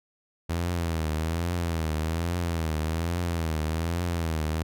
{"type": "tone with vibrato", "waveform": "sawtooth", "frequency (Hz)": 82.41, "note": "E2", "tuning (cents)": 0, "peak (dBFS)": -22, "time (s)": [0.49, 4.63], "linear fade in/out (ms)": 10, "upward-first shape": "triangle", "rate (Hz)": 1.2, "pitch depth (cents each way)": 120, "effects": []}